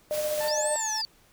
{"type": "noise", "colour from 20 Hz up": "white", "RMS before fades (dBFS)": -36, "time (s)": [0.1, 0.52], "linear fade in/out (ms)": 50}
{"type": "tone with tremolo", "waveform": "sine", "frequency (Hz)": 605, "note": "D#5", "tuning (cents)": -49, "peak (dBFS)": -25, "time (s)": [0.11, 0.76], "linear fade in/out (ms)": 0, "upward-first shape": "square", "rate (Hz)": 15, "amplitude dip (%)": 30}
{"type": "tone with vibrato", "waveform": "30% pulse", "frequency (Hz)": 880, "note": "A5", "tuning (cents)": 0, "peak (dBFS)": -29, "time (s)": [0.4, 1.02], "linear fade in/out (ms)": 10, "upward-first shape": "triangle", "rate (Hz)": 3.4, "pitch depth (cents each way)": 40}
{"type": "linear two-way sweep", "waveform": "sine", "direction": "up then down", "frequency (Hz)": [4468, 8600, 4468], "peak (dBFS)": -28, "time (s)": [0.48, 1.05], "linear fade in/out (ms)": 0, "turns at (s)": 0.69}
{"effects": ["pink hiss -60 dBFS RMS until 1.32 s"]}